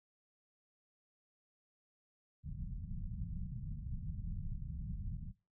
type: low-pass noise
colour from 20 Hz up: pink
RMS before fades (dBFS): -42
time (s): 2.43-5.33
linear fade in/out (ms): 50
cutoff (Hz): 190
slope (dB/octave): 48
effects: noise-tail reverb RT60 0.3 s tail -21 dB re dry